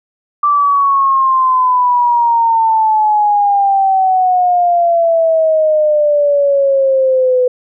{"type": "exponential sweep", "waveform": "sine", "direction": "down", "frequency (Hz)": [1174.7, 498.7], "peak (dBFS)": -8, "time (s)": [0.43, 7.48], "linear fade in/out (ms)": 5, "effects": []}